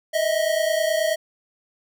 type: tone pair together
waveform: square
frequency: 621.7 / 651 Hz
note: D#5 / E5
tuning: -2 / -22 cents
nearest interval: minor second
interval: 80 cents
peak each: -23 dBFS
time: 0.13-1.16 s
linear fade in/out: 20 ms
effects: none